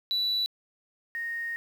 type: tone pair in turn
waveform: sine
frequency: 3951 / 1857.1 Hz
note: B7 / A#6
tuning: 0 / -7 cents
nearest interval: octave + minor second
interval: 1307 cents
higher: first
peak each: -23 / -30 dBFS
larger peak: first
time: 0.11-0.46 / 1.15-1.56 s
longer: second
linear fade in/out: 0 ms
effects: tanh soft clip ceiling -22 dBFS + 9-bit